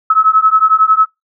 sine beating tone pair, 1288 / 1299 Hz, E6 / E6, -41 / -26 cents, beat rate 11 Hz, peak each -10 dBFS, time 0.1-1.06 s, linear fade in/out 5 ms, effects noise-tail reverb RT60 0.2 s tail -26 dB re dry

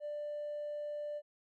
sine tone with hard clipping, 591 Hz, D5, 11 cents sharp, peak -38 dBFS, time 0-1.22 s, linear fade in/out 50 ms, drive 1 dB, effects none

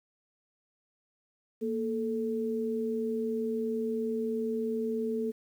sine tone pair together, 232.3 / 438.5 Hz, A#3 / A4, -6 / -6 cents, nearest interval major seventh, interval 1100 cents, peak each -32 / -31 dBFS, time 1.61-5.32 s, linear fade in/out 20 ms, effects 10-bit

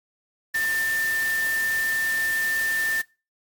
sine tone in noise, 1790 Hz, A6, 29 cents sharp, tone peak -21 dBFS, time 0.54-3.02 s, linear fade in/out 10 ms, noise white, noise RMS -33 dBFS, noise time 0.54-3.02 s, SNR +9 dB, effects noise-tail reverb RT60 0.3 s tail -23 dB re dry + MP3 96 kbps

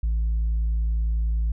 sine tone, 55.4 Hz, A1, 13 cents sharp, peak -18 dBFS, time 0.03-1.52 s, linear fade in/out 5 ms, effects tanh soft clip ceiling -19 dBFS

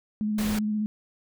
sine tone with vibrato, 212.3 Hz, G#3, 38 cents sharp, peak -24 dBFS, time 0.21-0.86 s, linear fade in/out 0 ms, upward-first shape square, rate 15 Hz, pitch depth 17 cents each way
pink noise, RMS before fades -33 dBFS, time 0.38-0.59 s, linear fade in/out 5 ms
effects none

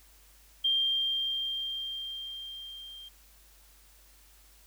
sine tone with level ramp, 3183 Hz, G7, 26 cents sharp, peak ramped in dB -23 to -44 dBFS, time 0.64-3.09 s, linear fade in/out 10 ms, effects added 50 Hz sine -59 dBFS peak until 4.66 s + white hiss -60 dBFS RMS until 4.66 s

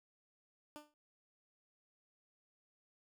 15% pulse tone with exponential decay, 298.3 Hz, D4, 27 cents sharp, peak -39 dBFS, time 0.76-0.94 s, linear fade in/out 0 ms, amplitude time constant 39 ms, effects none

